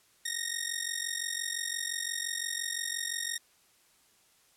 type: ring-modulated tone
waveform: 10% pulse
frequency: 1861 Hz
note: A#6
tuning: 3 cents flat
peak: -20 dBFS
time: 0.25-3.38 s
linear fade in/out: 5 ms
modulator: 22.9 Hz
effects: white hiss -65 dBFS RMS until 4.56 s + low-pass 12000 Hz 12 dB/octave